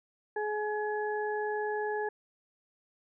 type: harmonic tone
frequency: 422.5 Hz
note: G#4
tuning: 30 cents sharp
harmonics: 1 / 2 / 4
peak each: -32 / -35 / -38 dBFS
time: 0.36-2.09 s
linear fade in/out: 5 ms
effects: none